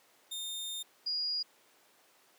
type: tone pair in turn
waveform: sawtooth / sine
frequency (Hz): 3640 / 4869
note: A#7 / D#8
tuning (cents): -42 / -38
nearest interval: perfect fourth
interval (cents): 504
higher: second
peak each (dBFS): -34 / -31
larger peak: second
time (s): 0.31-0.83 / 1.06-1.43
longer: first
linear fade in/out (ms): 10
effects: pink hiss -64 dBFS RMS until 2.38 s + high-pass 400 Hz 12 dB/octave